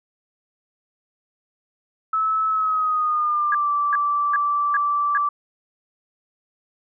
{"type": "tone with pitch glide", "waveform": "sine", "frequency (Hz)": [1300, 1164.9], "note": ["E6", "D6"], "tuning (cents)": [-24, -14], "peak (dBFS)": -18, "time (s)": [2.13, 5.29], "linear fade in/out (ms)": 5, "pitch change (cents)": -190, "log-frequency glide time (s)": [2.48, 3.71]}
{"type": "tone bursts", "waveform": "sine", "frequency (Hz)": 1650, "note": "G#6", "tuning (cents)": -12, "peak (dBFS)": -19, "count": 5, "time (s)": [3.52, 5.175], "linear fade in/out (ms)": 2, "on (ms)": 27, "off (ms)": 380}
{"effects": []}